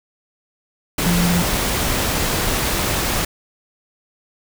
sine tone in noise, 174.61 Hz, F3, in tune, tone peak -16 dBFS, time 1.06-1.42 s, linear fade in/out 5 ms, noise pink, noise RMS -20 dBFS, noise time 0.98-3.25 s, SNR +1 dB, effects none

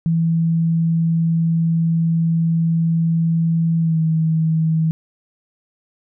sine tone with pitch glide, 164.9 to 160.3 Hz, E3 to E3, +1 to -48 cents, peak -14 dBFS, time 0.06-4.91 s, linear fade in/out 0 ms, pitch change -49 cents, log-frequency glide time 3.8-3.99 s, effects none

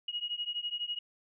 sine beating tone pair, 2887 / 2899 Hz, F#7 / F#7, -43 / -36 cents, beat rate 12 Hz, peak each -36 / -37 dBFS, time 0.08-0.99 s, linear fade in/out 5 ms, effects none

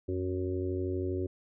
harmonic tone with a mistuned harmonic, 92.5 Hz, F#2, in tune, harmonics 1 / 3 / 4 / 5 / 6, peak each -34 / -37 / -33 / -44 / -45 dBFS, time 0.08-1.27 s, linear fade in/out 10 ms, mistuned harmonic 1, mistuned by -63 cents, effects none

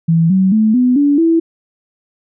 sine tone with pitch steps, 164.81 / 189.32 / 217.5 / 249.8 / 287 / 329.6 Hz, E3 / F#3 / A3 / B3 / D4 / E4, 0 / +40 / -20 / +20 / -40 / 0 cents, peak -8 dBFS, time 0.08-1.4 s, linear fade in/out 10 ms, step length 220 ms, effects none

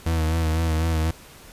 40% pulse tone with vibrato, 80.6 Hz, E2, 38 cents flat, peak -19 dBFS, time 0.06-1.11 s, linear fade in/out 5 ms, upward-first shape sine, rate 4 Hz, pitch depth 42 cents each way, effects pink hiss -46 dBFS RMS until 1.52 s + resampled to 32000 Hz

